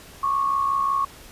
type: tone pair together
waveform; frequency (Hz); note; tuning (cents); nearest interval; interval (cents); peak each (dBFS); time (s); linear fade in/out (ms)
sine; 1099.6 / 1165; C#6 / D6; -14 / -14; minor second; 100; -20 / -28; 0.23-1.05; 5
effects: pink hiss -45 dBFS RMS until 1.31 s + resampled to 32000 Hz